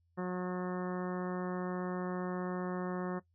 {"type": "harmonic tone with a mistuned harmonic", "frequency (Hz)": 181.5, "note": "F#3", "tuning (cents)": -33, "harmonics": [1, 2, 3, 4, 5, 6, 7, 8, 9, 10], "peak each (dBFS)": [-36, -39, -43, -47, -49, -47, -50, -54, -56, -53], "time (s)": [0.17, 3.2], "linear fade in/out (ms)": 20, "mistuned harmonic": 10, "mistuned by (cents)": -16, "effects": ["noise-tail reverb RT60 0.1 s tail -19 dB re dry", "added 85 Hz sine -70 dBFS peak until 3.34 s"]}